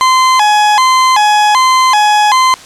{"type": "tone with vibrato", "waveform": "40% pulse", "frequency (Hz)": 932.3, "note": "A#5", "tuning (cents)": 0, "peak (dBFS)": -5, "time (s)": [0.01, 2.54], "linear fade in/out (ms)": 0, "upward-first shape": "square", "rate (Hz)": 1.3, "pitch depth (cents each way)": 180, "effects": ["white hiss -33 dBFS RMS until 2.65 s", "low-pass 7000 Hz 12 dB/octave"]}